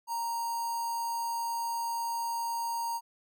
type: tone with notch filter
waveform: square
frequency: 929 Hz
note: A#5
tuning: 6 cents flat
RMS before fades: -33 dBFS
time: 0.07-3.01 s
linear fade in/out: 50 ms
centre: 2900 Hz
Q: 1.6
effects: none